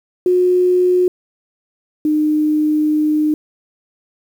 sine tone pair in turn, 362.1 / 304.5 Hz, F#4 / D#4, -37 / -37 cents, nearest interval minor third, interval 300 cents, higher first, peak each -10 / -12 dBFS, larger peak first, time 0.26-1.08 / 2.05-3.34 s, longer second, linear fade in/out 2 ms, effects 7-bit

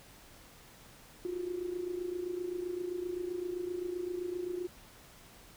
sine tone with amplitude modulation, 357 Hz, F4, 38 cents sharp, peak -31 dBFS, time 1.25-4.67 s, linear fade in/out 0 ms, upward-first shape sine, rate 27.7 Hz, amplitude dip 70%, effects pink hiss -56 dBFS RMS until 5.56 s

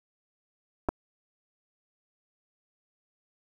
clicks, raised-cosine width 1 ms, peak -13 dBFS, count 2, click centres 0.887 / 0.89 s, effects 8-bit

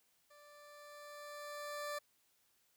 20% pulse tone with level ramp, 587.3 Hz, D5, in tune, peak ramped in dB -55 to -34 dBFS, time 0.3-1.99 s, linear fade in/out 10 ms, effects white hiss -75 dBFS RMS until 2.76 s

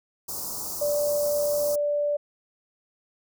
white band-stop noise, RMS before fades -33 dBFS, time 0.28-1.76 s, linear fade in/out 10 ms, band 1200 to 4800 Hz, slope 48 dB/octave
sine tone, 585 Hz, D5, 7 cents flat, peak -22 dBFS, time 0.81-2.17 s, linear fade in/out 10 ms
effects none

